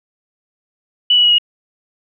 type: tone with pitch steps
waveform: sine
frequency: 2960 / 2934 / 2909 / 2884 Hz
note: F#7 / F#7 / F#7 / F#7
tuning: 0 / -15 / -30 / -45 cents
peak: -8 dBFS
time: 1.1-1.384 s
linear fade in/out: 5 ms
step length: 71 ms
effects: none